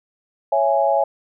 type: chord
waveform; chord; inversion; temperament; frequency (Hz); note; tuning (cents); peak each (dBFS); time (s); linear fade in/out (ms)
sine; C# minor; none; just; 554.4 / 665.2 / 831.5; C#5 / E5 / G#5; 0 / +16 / +2; -19; 0.52-1.04; 5
effects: none